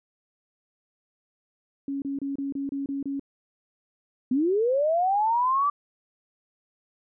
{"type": "tone bursts", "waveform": "sine", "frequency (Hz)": 277.2, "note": "C#4", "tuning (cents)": 0, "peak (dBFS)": -27, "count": 8, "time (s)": [1.88, 3.196], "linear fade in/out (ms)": 2, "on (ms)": 140, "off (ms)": 28}
{"type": "linear sweep", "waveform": "sine", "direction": "up", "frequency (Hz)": [241.2, 1174.7], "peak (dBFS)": -20, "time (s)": [4.31, 5.7], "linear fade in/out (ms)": 5}
{"effects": []}